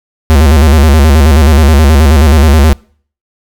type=tone with vibrato; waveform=square; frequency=74.3 Hz; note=D2; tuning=21 cents sharp; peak=-3 dBFS; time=0.3-2.73 s; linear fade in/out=0 ms; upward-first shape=square; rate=9.4 Hz; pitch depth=110 cents each way; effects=noise-tail reverb RT60 0.5 s tail -26 dB re dry